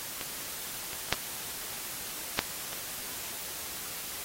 clicks, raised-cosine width 0.2 ms, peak -17 / -19 / -24 / -6 / -6 / -19 dBFS, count 6, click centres 0.212 / 0.932 / 1.087 / 1.126 / 2.391 / 2.731 s, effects white hiss -39 dBFS RMS until 4.24 s + AAC 48 kbps

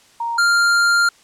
sine / square tone pair in turn, 932.3 / 1396.9 Hz, A#5 / F6, 0 / 0 cents, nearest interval perfect fifth, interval 700 cents, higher second, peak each -20 / -13 dBFS, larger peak second, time 0.2-0.38 / 0.38-1.09 s, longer second, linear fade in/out 5 ms, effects white hiss -51 dBFS RMS until 1.23 s + low-pass 8000 Hz 12 dB/octave

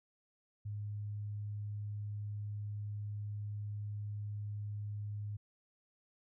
sine tone, 103.83 Hz, G#2, in tune, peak -38 dBFS, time 0.65-5.37 s, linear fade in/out 10 ms, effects none

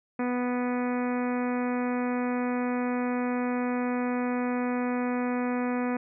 harmonic tone, 246.9 Hz, B3, in tune, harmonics 1 / 2 / 3 / 4 / 5 / 6 / 7 / 8 / 9 / 10, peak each -27 / -33 / -37 / -39 / -41 / -43 / -44 / -45 / -46 / -47 dBFS, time 0.19-5.97 s, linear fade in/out 5 ms, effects none

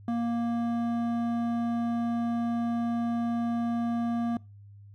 triangle tone with hard clipping, 234.4 Hz, A#3, 10 cents sharp, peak -28 dBFS, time 0.08-4.37 s, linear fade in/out 2 ms, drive 14 dB, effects noise-tail reverb RT60 0.3 s tail -24 dB re dry + added 101 Hz sine -47 dBFS peak until 4.94 s

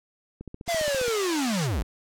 click train, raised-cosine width 3 ms, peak -25 dBFS, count 11, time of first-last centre 0.41-1.081 s, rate 14.9 Hz
white band-pass noise, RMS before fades -35 dBFS, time 0.66-1.69 s, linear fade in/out 50 ms, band 530 to 7400 Hz, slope 24 dB/octave
square linear sweep, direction down, 698.5 to 38.74 Hz, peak -25 dBFS, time 0.68-1.83 s, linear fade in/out 10 ms
effects none

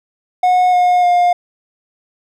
triangle tone with pitch steps, 728 / 718.4 / 708.9 Hz, F#5 / F5 / F5, -28 / +49 / +26 cents, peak -7 dBFS, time 0.43-1.33 s, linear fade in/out 5 ms, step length 300 ms, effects none

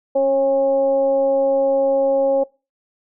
sine tone with frequency modulation, 545 Hz, C#5, 29 cents flat, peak -13 dBFS, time 0.15-2.44 s, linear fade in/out 10 ms, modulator 271 Hz, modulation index 0.43, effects noise-tail reverb RT60 0.3 s tail -24 dB re dry

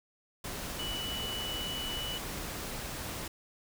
sine tone in noise, 2960 Hz, F#7, in tune, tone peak -36 dBFS, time 0.79-2.18 s, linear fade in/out 5 ms, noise pink, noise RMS -39 dBFS, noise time 0.44-3.28 s, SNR 0 dB, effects none

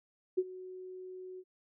sine tone with ADSR envelope, 370 Hz, F#4, in tune, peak -24 dBFS, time 0.37-1.44 s, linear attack 15 ms, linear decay 45 ms, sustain -19 dB, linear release 51 ms, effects none

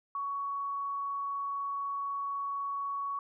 sine tone, 1119 Hz, C#6, 16 cents sharp, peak -32 dBFS, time 0.15-3.19 s, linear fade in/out 2 ms, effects none

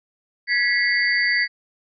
sine tone cluster, 1670 / 1955 / 2146 / 4617 Hz, G#6 / B6 / C7 / D8, +9 / -18 / +43 / -30 cents, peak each -25 / -19 / -25 / -26 dBFS, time 0.47-1.48 s, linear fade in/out 50 ms, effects none

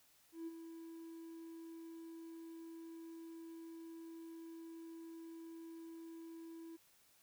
triangle tone with ADSR envelope, 329.6 Hz, E4, in tune, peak -38 dBFS, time 0.32-6.77 s, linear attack 150 ms, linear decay 29 ms, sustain -9 dB, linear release 16 ms, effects tanh soft clip ceiling -38 dBFS + white hiss -70 dBFS RMS until 7.22 s

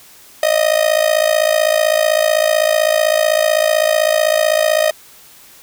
45% pulse tone with amplitude modulation, 622.3 Hz, D#5, in tune, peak -8 dBFS, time 0.43-4.91 s, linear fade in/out 2 ms, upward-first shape sine, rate 55.8 Hz, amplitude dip 85%, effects white hiss -43 dBFS RMS until 5.62 s

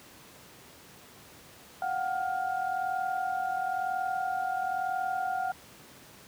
sine tone cluster, 713 / 754 / 1411 Hz, F5 / F#5 / F6, +36 / +32 / +17 cents, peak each -34 / -30 / -37 dBFS, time 1.82-5.52 s, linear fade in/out 2 ms, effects pink hiss -52 dBFS RMS until 6.27 s + high-pass 100 Hz 12 dB/octave

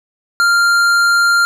sine tone with tanh clipping, 1394 Hz, F6, 4 cents flat, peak -11 dBFS, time 0.4-1.45 s, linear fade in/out 0 ms, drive 14 dB, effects none

